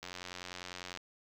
click train, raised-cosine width 0.2 ms, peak -25 dBFS, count 86, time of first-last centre 0.03-0.973 s, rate 90.1 Hz, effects 9-bit

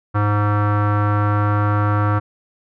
square tone with low-pass filter, 103.83 Hz, G#2, in tune, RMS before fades -17 dBFS, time 0.14-2.2 s, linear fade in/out 20 ms, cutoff 1300 Hz, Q 4.7, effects none

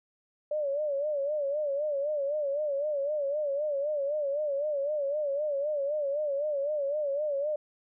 sine tone with vibrato, 580 Hz, D5, 22 cents flat, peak -27 dBFS, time 0.51-7.56 s, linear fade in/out 5 ms, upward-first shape sine, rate 3.9 Hz, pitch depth 95 cents each way, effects none

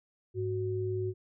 sine tone pair together, 103.83 / 370 Hz, G#2 / F#4, 0 / 0 cents, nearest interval octave + minor seventh, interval 2200 cents, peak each -33 / -32 dBFS, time 0.34-1.14 s, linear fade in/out 50 ms, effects none

